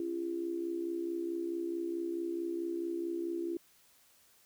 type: tone with amplitude modulation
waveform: sine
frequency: 340 Hz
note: F4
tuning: 46 cents flat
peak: -30 dBFS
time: 0-3.57 s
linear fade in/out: 2 ms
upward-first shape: sine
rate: 64.6 Hz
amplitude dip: 70%
effects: white hiss -65 dBFS RMS until 4.45 s